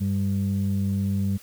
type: tone pair together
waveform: sine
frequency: 98 / 196 Hz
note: G2 / G3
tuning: 0 / 0 cents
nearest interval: octave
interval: 1200 cents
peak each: -23 dBFS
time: 0-1.38 s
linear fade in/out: 20 ms
effects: tanh soft clip ceiling -17 dBFS + white hiss -50 dBFS RMS until 1.42 s